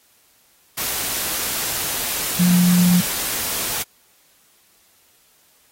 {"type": "tone in noise", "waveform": "sine", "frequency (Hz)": 177.7, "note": "F3", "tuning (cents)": 30, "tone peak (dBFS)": -12, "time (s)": [2.39, 3.01], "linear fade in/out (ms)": 10, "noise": "white", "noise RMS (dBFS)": -24, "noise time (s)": [0.77, 3.83], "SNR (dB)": 9, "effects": ["white hiss -57 dBFS RMS until 5.71 s", "AAC 48 kbps"]}